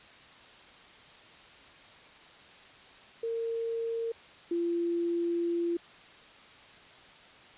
sine tone pair in turn, 458.5 / 342 Hz, A#4 / F4, -29 / -36 cents, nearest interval perfect fourth, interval 507 cents, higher first, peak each -30 / -27 dBFS, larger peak second, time 3.23-4.12 / 4.51-5.77 s, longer second, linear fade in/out 5 ms, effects white hiss -53 dBFS RMS until 7.57 s + resampled to 8000 Hz

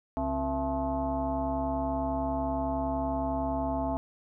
sine tone with frequency modulation, 467.1 Hz, A#4, 3 cents sharp, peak -27 dBFS, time 0.17-3.97 s, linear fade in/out 0 ms, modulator 201 Hz, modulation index 2.2, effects none

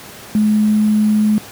sine tone with sample-and-hold, 212.7 Hz, G#3, 42 cents sharp, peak -10 dBFS, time 0.35-1.38 s, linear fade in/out 0 ms, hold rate 11025 Hz, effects pink hiss -35 dBFS RMS until 1.51 s + high-pass 100 Hz 12 dB/octave

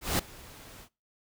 pink noise with ADSR envelope, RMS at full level -26 dBFS, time 0.01-0.89 s, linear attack 180 ms, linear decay 6 ms, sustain -23 dB, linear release 68 ms, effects noise-tail reverb RT60 0.3 s tail -23 dB re dry

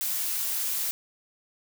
blue noise, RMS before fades -29 dBFS, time 0.01-0.91 s, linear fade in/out 0 ms, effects none

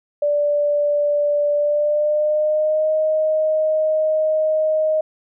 sine tone with pitch glide, 585 to 623.4 Hz, D5 to D#5, -7 to +3 cents, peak -15 dBFS, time 0.22-5.01 s, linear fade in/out 5 ms, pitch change +110 cents, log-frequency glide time 1.54-2.91 s, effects none

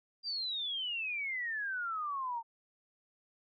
sine exponential sweep, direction down, 4803 to 900 Hz, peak -34 dBFS, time 0.23-2.43 s, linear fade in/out 50 ms, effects none

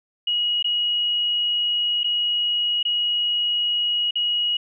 sine tone with dropouts, 2900 Hz, F#7, 35 cents flat, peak -19 dBFS, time 0.27-4.57 s, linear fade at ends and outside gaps 5 ms, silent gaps 0.627-0.643 / 2.034-2.042 / 2.829-2.851 / 4.109-4.155 s, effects none

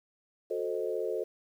sine chord, F# diminished seventh, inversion none, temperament equal with one note detuned, 365.1 / 440 / 523.3 / 622.3 Hz, F#4 / A4 / C5 / Eb5, -23 / 0 / 0 / 0 cents, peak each -36 / -33 / -36 / -39 dBFS, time 0.5-1.24 s, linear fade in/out 10 ms, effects 10-bit

